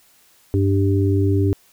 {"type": "harmonic tone", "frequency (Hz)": 98, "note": "G2", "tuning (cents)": 0, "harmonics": [1, 3, 4], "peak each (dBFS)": [-16, -21, -22], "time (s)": [0.54, 1.53], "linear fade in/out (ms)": 0, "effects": ["white hiss -55 dBFS RMS until 1.72 s"]}